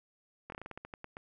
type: slowing click train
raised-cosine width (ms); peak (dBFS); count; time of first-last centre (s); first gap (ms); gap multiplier
0.5; -28; 12; 0.5-1.169; 22; 1.19
effects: none